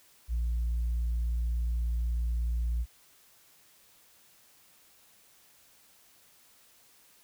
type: tone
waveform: sine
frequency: 58.27 Hz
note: A#1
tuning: in tune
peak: -25 dBFS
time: 0.28-2.86 s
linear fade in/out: 50 ms
effects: tanh soft clip ceiling -25 dBFS + white hiss -61 dBFS RMS until 7.23 s